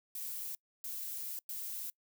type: noise bursts at uneven times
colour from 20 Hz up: violet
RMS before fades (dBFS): -41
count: 3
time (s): 0.15-0.55 / 0.84-1.39 / 1.49-1.9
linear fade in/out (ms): 2
effects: noise-tail reverb RT60 0.1 s tail -25 dB re dry